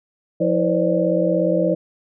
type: tone cluster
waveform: sine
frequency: 175.1 / 324.1 / 500 / 540 / 597 Hz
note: F3 / E4 / B4 / C#5 / D5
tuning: +5 / -29 / +21 / -45 / +28 cents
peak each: -22 dBFS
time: 0.4-1.75 s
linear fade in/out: 10 ms
effects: none